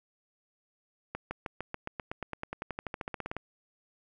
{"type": "accelerating click train", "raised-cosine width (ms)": 0.5, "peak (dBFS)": -20, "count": 24, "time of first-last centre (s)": [1.15, 3.366], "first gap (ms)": 160, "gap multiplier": 0.95, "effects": []}